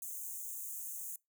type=high-pass noise; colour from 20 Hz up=white; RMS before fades=-43 dBFS; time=0.02-1.16 s; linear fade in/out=2 ms; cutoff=6300 Hz; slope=96 dB/octave; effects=noise-tail reverb RT60 0.2 s tail -24 dB re dry